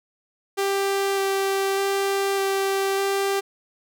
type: tone with vibrato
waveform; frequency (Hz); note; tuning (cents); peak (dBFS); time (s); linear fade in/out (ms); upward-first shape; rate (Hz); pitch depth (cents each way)
sawtooth; 392; G4; 0; -17; 0.57-3.41; 20; square; 0.83; 8
effects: none